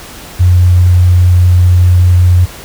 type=tone; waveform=sine; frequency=89.5 Hz; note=F2; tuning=43 cents sharp; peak=-3 dBFS; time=0.39-2.46 s; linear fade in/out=20 ms; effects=added 50 Hz sine -38 dBFS peak until 2.64 s + pink hiss -30 dBFS RMS until 2.64 s